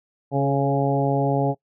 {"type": "harmonic tone with a mistuned harmonic", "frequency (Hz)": 138.59, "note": "C#3", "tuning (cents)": 0, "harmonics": [1, 2, 3, 4, 5, 6], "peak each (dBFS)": [-22, -25, -26, -26, -27, -28], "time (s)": [0.31, 1.55], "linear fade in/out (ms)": 50, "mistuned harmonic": 3, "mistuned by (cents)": 16, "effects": ["noise-tail reverb RT60 0.1 s tail -22 dB re dry"]}